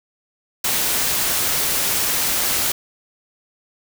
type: noise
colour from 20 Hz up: white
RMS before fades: -20 dBFS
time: 0.64-2.72 s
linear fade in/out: 5 ms
effects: none